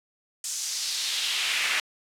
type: noise with high-pass filter sweep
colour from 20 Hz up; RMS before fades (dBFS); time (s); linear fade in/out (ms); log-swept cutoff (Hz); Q
brown; -28; 0.44-1.8; 2; 7000 to 2000; 1.9
effects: low-pass 11000 Hz 12 dB/octave